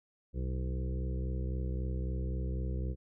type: harmonic tone with a mistuned harmonic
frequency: 63.8 Hz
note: C2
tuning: 43 cents flat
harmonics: 1 / 2 / 3 / 5 / 6 / 7 / 8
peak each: -33 / -39 / -43 / -47 / -49 / -50 / -51 dBFS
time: 0.33-2.96 s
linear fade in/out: 50 ms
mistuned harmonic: 1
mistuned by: +20 cents
effects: none